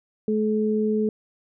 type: tone pair together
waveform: sine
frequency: 214.8 / 429 Hz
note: A3 / A4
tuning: -41 / -44 cents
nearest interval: octave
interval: 1197 cents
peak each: -22 / -23 dBFS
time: 0.28-1.09 s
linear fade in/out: 2 ms
effects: none